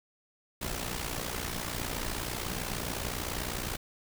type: noise with amplitude modulation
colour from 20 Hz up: pink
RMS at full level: -32 dBFS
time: 0.61-3.77 s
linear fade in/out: 10 ms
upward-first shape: sine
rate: 59.9 Hz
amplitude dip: 70%
effects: none